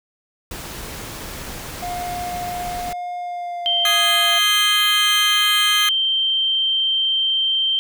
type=noise; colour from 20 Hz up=pink; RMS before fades=-32 dBFS; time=0.51-2.93 s; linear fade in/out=2 ms
type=tone with pitch glide; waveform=triangle; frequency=711 to 690.8 Hz; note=F5 to F5; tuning=+31 to -19 cents; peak=-23 dBFS; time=1.82-4.39 s; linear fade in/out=10 ms; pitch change=-50 cents; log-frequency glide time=3.17-3.9 s
type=tone; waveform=sine; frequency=3136 Hz; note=G7; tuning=in tune; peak=-16 dBFS; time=3.66-7.79 s; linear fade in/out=0 ms
type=chord; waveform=sawtooth; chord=Ab major; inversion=second; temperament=just; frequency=1245.9 / 1661.2 / 2077 Hz; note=Eb6 / Ab6 / C7; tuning=+2 / 0 / -13 cents; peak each=-18 / -20 / -19 dBFS; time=3.85-5.89 s; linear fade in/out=2 ms
effects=none